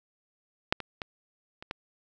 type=clicks; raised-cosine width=0.3 ms; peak=-6 / -20 / -18 / -26 / -17 dBFS; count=5; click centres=0.725 / 0.803 / 1.018 / 1.625 / 1.711 s; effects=none